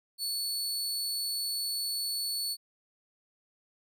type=tone; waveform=sawtooth; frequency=4435 Hz; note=C#8; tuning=in tune; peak=-28 dBFS; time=0.18-2.57 s; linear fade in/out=50 ms; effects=none